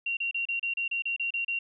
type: tone bursts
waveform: sine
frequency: 2755 Hz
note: F7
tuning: 24 cents flat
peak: -27 dBFS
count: 11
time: 0.06-1.59 s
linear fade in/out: 5 ms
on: 110 ms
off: 32 ms
effects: none